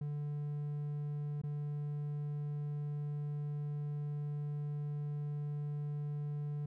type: tone with dropouts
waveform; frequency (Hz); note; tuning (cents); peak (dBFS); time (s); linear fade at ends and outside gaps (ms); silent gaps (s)
triangle; 146.8; D3; 0; -34; 0.01-6.66; 5; 1.417-1.435
effects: none